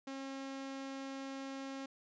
sawtooth tone, 270.5 Hz, C#4, 42 cents flat, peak -38 dBFS, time 0.07-1.86 s, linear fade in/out 5 ms, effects resampled to 16000 Hz

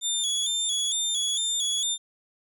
25% pulse tone with vibrato, 3484 Hz, A7, 18 cents flat, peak -20 dBFS, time 0.01-1.98 s, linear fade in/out 50 ms, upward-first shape square, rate 2.2 Hz, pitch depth 57 cents each way, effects none

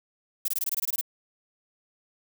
violet noise bursts, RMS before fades -27 dBFS, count 11, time 0.45-1.012 s, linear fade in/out 5 ms, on 32 ms, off 21 ms, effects none

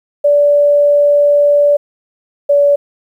sine tone pair in turn, 580 / 573 Hz, D5 / D5, -22 / -43 cents, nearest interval unison, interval 21 cents, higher first, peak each -6 dBFS, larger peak neither, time 0.24-1.77 / 2.49-2.76 s, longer first, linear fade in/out 10 ms, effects 8-bit

